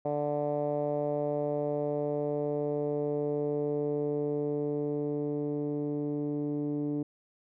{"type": "tone with low-pass filter sweep", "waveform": "10% pulse", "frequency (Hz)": 146.8, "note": "D3", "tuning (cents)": 0, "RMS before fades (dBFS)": -31, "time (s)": [0.05, 7.03], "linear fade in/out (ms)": 5, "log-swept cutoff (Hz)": [640, 330], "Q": 3.3, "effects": []}